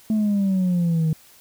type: exponential sweep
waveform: sine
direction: down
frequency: 220 to 155.56 Hz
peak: -15 dBFS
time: 0.1-1.13 s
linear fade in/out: 2 ms
effects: tanh soft clip ceiling -16 dBFS + white hiss -51 dBFS RMS until 1.4 s

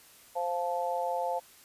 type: chord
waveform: sine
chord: F major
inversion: second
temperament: just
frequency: 523.8 / 698.5 / 873.1 Hz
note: C5 / F5 / A5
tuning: +2 / 0 / -14 cents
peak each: -33 dBFS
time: 0.35-1.4 s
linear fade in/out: 20 ms
effects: white hiss -56 dBFS RMS until 1.64 s + resampled to 32000 Hz

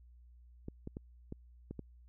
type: clicks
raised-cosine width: 3 ms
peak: -29 dBFS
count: 6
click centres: 0.684 / 0.874 / 0.969 / 1.324 / 1.71 / 1.793 s
effects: added 60 Hz sine -56 dBFS peak until 2.08 s

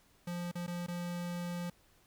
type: tone with dropouts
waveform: square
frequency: 174.8 Hz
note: F3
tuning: 2 cents sharp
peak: -37 dBFS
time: 0.27-1.7 s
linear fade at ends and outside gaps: 5 ms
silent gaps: 0.515-0.553 / 0.666-0.677 / 0.865-0.882 s
effects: pink hiss -67 dBFS RMS until 2.06 s

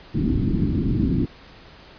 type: low-pass noise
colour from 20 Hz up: white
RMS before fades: -21 dBFS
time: 0.14-1.26 s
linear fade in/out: 10 ms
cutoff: 320 Hz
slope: 48 dB/octave
effects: pink hiss -46 dBFS RMS until 1.98 s + resampled to 11025 Hz

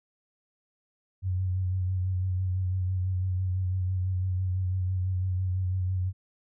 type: tone with vibrato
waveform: sine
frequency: 92.5 Hz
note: F#2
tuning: in tune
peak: -25 dBFS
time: 1.22-6.13 s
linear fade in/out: 50 ms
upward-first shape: sine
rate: 6 Hz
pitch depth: 32 cents each way
effects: none

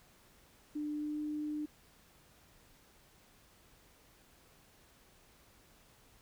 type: tone with pitch glide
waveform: sine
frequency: 298.5 to 300.7 Hz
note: D4 to D4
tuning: +28 to +41 cents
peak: -35 dBFS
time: 0.75-1.66 s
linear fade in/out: 10 ms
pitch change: +13 cents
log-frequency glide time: 0.96-1.2 s
effects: pink hiss -64 dBFS RMS until 6.21 s

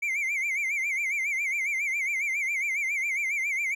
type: tone with vibrato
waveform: triangle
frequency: 2217 Hz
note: C#7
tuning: in tune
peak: -24 dBFS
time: 0.02-3.75 s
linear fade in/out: 10 ms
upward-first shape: sine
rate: 7.3 Hz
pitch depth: 130 cents each way
effects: none

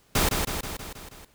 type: noise with echo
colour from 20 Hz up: pink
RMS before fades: -22 dBFS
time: 0.15-0.29 s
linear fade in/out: 5 ms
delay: 160 ms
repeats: 6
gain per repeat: -4 dB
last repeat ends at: 1.25 s
effects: pink hiss -61 dBFS RMS until 1.34 s

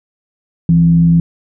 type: tone with frequency modulation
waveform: sine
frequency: 167.4 Hz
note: E3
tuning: 27 cents sharp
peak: -6 dBFS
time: 0.69-1.2 s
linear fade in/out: 2 ms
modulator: 95.9 Hz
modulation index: 0.29
effects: none

